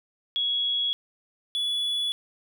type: tone pair in turn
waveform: sine / triangle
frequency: 3342 / 3414 Hz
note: G#7 / G#7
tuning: +10 / +47 cents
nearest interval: unison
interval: 37 cents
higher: second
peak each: -23 dBFS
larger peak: neither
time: 0.36-0.93 / 1.55-2.12 s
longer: neither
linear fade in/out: 0 ms
effects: none